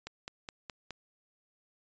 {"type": "click train", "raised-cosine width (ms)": 0.2, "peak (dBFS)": -23, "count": 5, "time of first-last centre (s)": [0.07, 0.907], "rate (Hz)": 4.78, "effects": ["resampled to 16000 Hz"]}